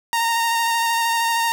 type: tone with vibrato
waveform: sawtooth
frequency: 924 Hz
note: A#5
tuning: 16 cents flat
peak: -14 dBFS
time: 0.13-1.52 s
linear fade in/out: 0 ms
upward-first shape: square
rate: 13 Hz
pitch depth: 13 cents each way
effects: none